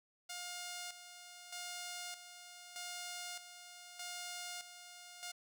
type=tone with tremolo; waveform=5% pulse; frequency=710 Hz; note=F5; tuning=28 cents sharp; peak=-32 dBFS; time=0.29-5.32 s; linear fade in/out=10 ms; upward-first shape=square; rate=0.81 Hz; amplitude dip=65%; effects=none